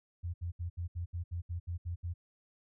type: tone bursts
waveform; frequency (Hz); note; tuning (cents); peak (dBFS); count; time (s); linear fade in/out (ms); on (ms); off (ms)
sine; 86.7; F2; -12; -34; 11; 0.23-2.14; 20; 110; 70
effects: none